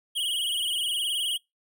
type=tone with vibrato; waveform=square; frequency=3070 Hz; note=G7; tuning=37 cents flat; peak=-26 dBFS; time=0.15-1.38 s; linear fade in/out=20 ms; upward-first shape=sine; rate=19 Hz; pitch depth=120 cents each way; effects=noise-tail reverb RT60 0.2 s tail -26 dB re dry